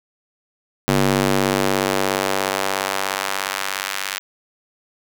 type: tone with high-pass filter sweep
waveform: square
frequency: 48.48 Hz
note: G1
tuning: 18 cents flat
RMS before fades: -21 dBFS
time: 0.88-4.19 s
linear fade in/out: 0 ms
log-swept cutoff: 180 to 1800 Hz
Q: 0.85
effects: none